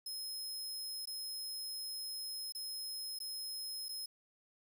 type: tone with dropouts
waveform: sawtooth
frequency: 5140 Hz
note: E8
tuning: 45 cents flat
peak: -38 dBFS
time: 0.06-4.06 s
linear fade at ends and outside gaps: 5 ms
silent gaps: 1.056-1.072 / 2.523-2.549 / 3.189-3.201 / 3.885-3.89 s
effects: 11-bit